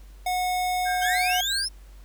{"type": "tone", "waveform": "square", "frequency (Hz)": 730, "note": "F#5", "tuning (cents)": -24, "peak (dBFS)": -24, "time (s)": [0.26, 1.41], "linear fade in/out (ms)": 5}
{"type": "tone with tremolo", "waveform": "sine", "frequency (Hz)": 1596, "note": "G6", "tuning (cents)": 31, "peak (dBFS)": -28, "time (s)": [0.85, 1.66], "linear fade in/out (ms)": 20, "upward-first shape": "sine", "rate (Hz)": 4.6, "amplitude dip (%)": 60}
{"type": "exponential sweep", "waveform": "35% pulse", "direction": "up", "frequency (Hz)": [1518, 5430], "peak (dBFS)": -23, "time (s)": [1.01, 1.69], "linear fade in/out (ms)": 20}
{"effects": ["added 48 Hz sine -43 dBFS peak until 2.04 s", "pink hiss -58 dBFS RMS until 2.04 s"]}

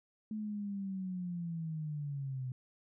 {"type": "linear sweep", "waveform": "sine", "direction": "down", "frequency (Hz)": [217.3, 125.6], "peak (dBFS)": -36, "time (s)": [0.31, 2.52], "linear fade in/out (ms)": 2, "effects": []}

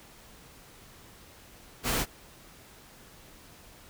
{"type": "noise", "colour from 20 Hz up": "pink", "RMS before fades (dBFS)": -28, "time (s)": [1.83, 2.06], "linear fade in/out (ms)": 50, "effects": ["pink hiss -53 dBFS RMS until 3.89 s"]}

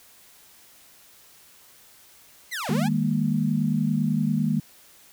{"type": "linear two-way sweep", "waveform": "sawtooth", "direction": "down then up", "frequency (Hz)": [2144, 340, 898], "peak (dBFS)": -25, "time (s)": [2.51, 2.89], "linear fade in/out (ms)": 20, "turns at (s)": 2.71}
{"type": "chord", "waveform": "sine", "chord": "D# suspended fourth", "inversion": "none", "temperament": "equal with one note detuned", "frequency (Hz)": [155.56, 202.9, 233.1], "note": ["D#3", "G#3", "A#3"], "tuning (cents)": [0, -40, 0], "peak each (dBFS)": -25, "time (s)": [2.69, 4.6], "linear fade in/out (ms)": 5}
{"effects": ["white hiss -53 dBFS RMS until 5.12 s"]}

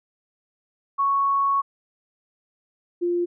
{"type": "tone pair in turn", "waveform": "sine", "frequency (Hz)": [1108.7, 349.2], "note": ["C#6", "F4"], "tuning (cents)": [0, 0], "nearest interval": "octave + minor sixth", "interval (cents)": 2000, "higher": "first", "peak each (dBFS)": [-18, -20], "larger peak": "first", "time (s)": [[0.98, 1.62], [3.01, 3.26]], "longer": "first", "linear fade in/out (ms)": 20, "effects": []}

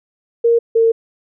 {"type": "tone pair in turn", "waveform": "sine", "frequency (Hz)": [466.2, 454.8], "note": ["A#4", "A#4"], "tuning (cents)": [0, -43], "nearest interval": "unison", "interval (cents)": 43, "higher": "first", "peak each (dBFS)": -9, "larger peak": "neither", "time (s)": [[0.44, 0.59], [0.75, 0.92]], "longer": "second", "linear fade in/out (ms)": 10, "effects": []}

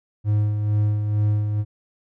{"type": "tone with tremolo", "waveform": "triangle", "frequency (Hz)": 105, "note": "G#2", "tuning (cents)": 19, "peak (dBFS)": -14, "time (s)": [0.24, 1.65], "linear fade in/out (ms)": 50, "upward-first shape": "sine", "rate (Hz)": 2.2, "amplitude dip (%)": 45, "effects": []}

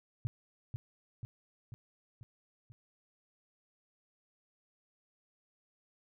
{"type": "tone with echo", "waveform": "sine", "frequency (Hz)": 117.2, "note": "A#2", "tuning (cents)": 10, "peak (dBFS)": -30, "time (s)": [0.25, 0.27], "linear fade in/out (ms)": 0, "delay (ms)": 490, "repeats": 5, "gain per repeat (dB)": -4, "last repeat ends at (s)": 2.72, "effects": []}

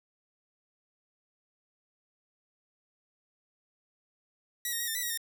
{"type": "tone with pitch steps", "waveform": "5% pulse", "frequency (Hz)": [1927, 1853, 1897, 1800, 1972, 1901, 1832], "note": ["B6", "A#6", "A#6", "A6", "B6", "A#6", "A#6"], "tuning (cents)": [-43, -11, 30, 39, -3, 33, -31], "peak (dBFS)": -21, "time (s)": [4.65, 5.175], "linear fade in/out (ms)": 2, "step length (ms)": 75, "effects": []}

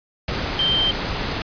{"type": "tone in noise", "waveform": "sine", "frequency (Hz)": 3136, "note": "G7", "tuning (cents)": 0, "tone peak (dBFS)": -17, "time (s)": [0.59, 0.91], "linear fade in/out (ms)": 2, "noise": "pink", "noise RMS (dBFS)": -25, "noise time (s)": [0.28, 1.42], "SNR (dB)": 5, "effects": ["resampled to 11025 Hz"]}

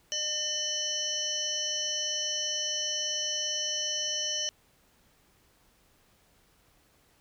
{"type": "harmonic tone with a mistuned harmonic", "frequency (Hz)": 603, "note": "D5", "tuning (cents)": 46, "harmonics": [1, 3, 5, 7, 9, 10], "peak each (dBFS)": [-42, -44, -33, -43, -36, -33], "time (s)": [0.12, 4.49], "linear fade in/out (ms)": 0, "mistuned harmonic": 9, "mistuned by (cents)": 27, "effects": ["pink hiss -65 dBFS RMS until 7.2 s"]}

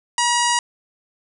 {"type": "harmonic tone", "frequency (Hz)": 958, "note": "A#5", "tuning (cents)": 47, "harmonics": [1, 2, 3, 4, 5, 6, 7, 8, 9, 10], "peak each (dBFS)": [-19, -24, -25, -31, -27, -28, -27, -29, -34, -30], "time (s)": [0.18, 0.59], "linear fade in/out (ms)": 2, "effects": []}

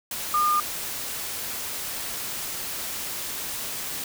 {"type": "tone in noise", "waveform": "sine", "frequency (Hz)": 1212, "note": "D#6", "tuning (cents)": -46, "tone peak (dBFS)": -19, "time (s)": [0.34, 0.6], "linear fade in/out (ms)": 2, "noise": "white", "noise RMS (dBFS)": -32, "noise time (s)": [0.11, 4.04], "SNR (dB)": 10, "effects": []}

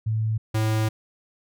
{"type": "tone pair in turn", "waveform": ["sine", "square"], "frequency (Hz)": [110, 109.47], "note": ["A2", "A2"], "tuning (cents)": [0, -8], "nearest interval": "unison", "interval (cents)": 8, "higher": "first", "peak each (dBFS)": -21, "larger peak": "neither", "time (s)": [[0.06, 0.38], [0.54, 0.89]], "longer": "second", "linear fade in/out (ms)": 10, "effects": []}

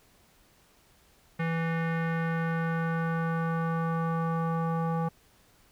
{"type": "tone with low-pass filter sweep", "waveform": "square", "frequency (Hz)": 164.81, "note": "E3", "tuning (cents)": 0, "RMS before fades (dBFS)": -29, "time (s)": [1.39, 5.09], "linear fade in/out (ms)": 10, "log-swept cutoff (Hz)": [2000, 1000], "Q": 3, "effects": ["pink hiss -62 dBFS RMS until 5.71 s"]}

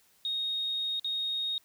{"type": "tone with dropouts", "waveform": "triangle", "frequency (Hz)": 3729, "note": "A#7", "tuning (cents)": 0, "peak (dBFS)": -26, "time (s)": [0.25, 1.58], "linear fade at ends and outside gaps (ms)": 1, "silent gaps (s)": [0.996, 1.045], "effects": ["tanh soft clip ceiling -27 dBFS", "white hiss -65 dBFS RMS until 1.64 s"]}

